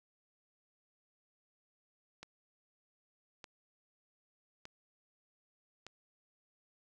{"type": "click train", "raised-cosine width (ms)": 0.2, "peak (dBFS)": -30, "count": 4, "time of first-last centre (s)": [2.23, 5.866], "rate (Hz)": 0.825, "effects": []}